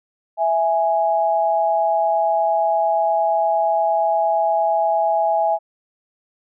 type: tone pair together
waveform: sine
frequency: 659.2 / 830.6 Hz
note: E5 / G#5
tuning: 0 / 0 cents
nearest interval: major third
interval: 400 cents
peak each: -18 dBFS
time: 0.37-5.59 s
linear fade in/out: 50 ms
effects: none